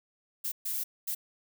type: noise bursts at uneven times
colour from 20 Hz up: violet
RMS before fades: -33 dBFS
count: 3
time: 0.44-0.52 / 0.65-0.84 / 1.07-1.15 s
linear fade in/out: 10 ms
effects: none